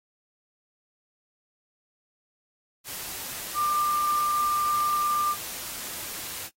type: tone in noise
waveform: sine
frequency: 1192 Hz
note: D6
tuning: 25 cents sharp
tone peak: -22 dBFS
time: 3.54-5.36 s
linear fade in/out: 50 ms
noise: white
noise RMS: -36 dBFS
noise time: 2.84-6.5 s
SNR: +11 dB
effects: noise-tail reverb RT60 0.1 s tail -20 dB re dry + AAC 48 kbps